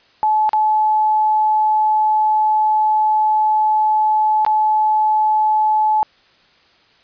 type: tone with dropouts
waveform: sine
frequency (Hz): 860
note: A5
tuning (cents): -40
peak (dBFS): -12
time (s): 0.23-6.03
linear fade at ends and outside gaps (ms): 0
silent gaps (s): 0.492-0.532 / 4.449-4.464
effects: white hiss -53 dBFS RMS until 7.03 s + resampled to 11025 Hz